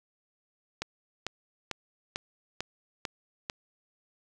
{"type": "click train", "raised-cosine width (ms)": 0.2, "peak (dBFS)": -15, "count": 7, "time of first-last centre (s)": [0.82, 3.499], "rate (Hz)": 2.24, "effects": []}